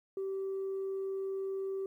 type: tone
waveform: sine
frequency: 386.8 Hz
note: G4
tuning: 23 cents flat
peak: -32 dBFS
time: 0.17-1.86 s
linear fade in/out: 2 ms
effects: tanh soft clip ceiling -31 dBFS + 12-bit